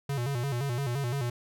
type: tone with vibrato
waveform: square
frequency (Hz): 130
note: C3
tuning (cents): -11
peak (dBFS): -29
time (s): 0.09-1.3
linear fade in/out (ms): 5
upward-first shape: square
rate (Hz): 5.8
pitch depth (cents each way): 130
effects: none